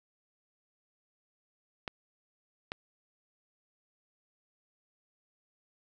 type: clicks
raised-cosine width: 0.3 ms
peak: -19 dBFS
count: 2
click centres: 1.878 / 2.719 s
effects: none